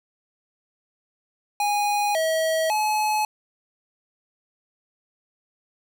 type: tone with pitch steps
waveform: square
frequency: 824 / 642 / 854 Hz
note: G#5 / E5 / G#5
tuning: -14 / -46 / +48 cents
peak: -21 dBFS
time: 1.6-3.25 s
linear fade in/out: 2 ms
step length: 550 ms
effects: none

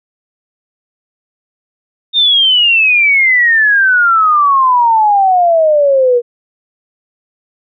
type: exponential sweep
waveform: sine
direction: down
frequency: 3684 to 472.6 Hz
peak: -6 dBFS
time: 2.13-6.22 s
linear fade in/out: 50 ms
effects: none

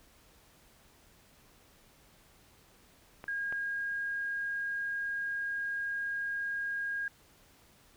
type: clicks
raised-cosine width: 0.5 ms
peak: -28 dBFS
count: 2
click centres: 3.241 / 3.525 s
type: tone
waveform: sine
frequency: 1627 Hz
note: G#6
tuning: 36 cents flat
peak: -32 dBFS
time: 3.28-7.08 s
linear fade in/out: 2 ms
effects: pink hiss -62 dBFS RMS until 7.96 s

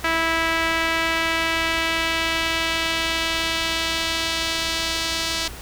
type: tone with band-pass filter sweep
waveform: sawtooth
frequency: 327.8 Hz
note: E4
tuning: 10 cents flat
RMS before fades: -23 dBFS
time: 0.04-5.48 s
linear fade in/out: 5 ms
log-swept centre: 1900 to 4500 Hz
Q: 1.3
effects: added 60 Hz sine -38 dBFS peak until 5.61 s + pink hiss -38 dBFS RMS until 5.61 s

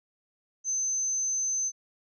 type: tone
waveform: sine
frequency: 6180 Hz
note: G8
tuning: 26 cents flat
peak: -26 dBFS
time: 0.64-1.72 s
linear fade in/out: 50 ms
effects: none

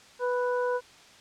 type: harmonic tone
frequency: 493.9 Hz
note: B4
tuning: in tune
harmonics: 1 / 2 / 3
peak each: -26 / -32 / -36 dBFS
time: 0.19-0.81 s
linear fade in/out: 50 ms
effects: white hiss -53 dBFS RMS until 1.2 s + low-pass 6000 Hz 12 dB/octave

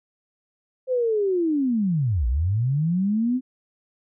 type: linear two-way sweep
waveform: sine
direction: down then up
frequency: 524 to 55 to 261.7 Hz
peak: -19 dBFS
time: 0.87-3.41 s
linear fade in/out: 50 ms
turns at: 2.27 s
effects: none

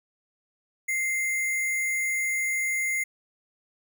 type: tone with sample-and-hold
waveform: sine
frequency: 2093 Hz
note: C7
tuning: in tune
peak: -24 dBFS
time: 0.88-3.04 s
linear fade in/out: 10 ms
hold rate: 8820 Hz
effects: none

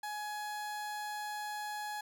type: tone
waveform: 30% pulse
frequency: 840 Hz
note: G#5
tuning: 19 cents sharp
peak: -35 dBFS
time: 0.03-2.01 s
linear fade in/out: 5 ms
effects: none

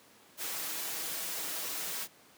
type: noise with comb filter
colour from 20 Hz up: white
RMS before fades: -37 dBFS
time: 0.37-2.08 s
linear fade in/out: 50 ms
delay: 6.2 ms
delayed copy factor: +0.55
effects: pink hiss -59 dBFS RMS until 2.37 s + high-pass 200 Hz 12 dB/octave

